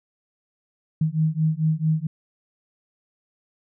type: beating tone pair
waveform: sine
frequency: 155.3 / 159.8 Hz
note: D#3 / D#3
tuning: -3 / +47 cents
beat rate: 4.5 Hz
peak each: -22 / -22 dBFS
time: 1.01-2.07 s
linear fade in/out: 5 ms
effects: none